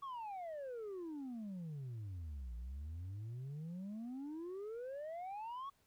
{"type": "exponential two-way sweep", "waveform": "sine", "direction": "down then up", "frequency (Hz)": [1136, 56.8, 1136], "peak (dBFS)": -40, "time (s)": [0.02, 5.7], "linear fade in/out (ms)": 10, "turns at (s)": 2.55, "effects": ["tanh soft clip ceiling -42 dBFS", "pink hiss -75 dBFS RMS until 5.86 s"]}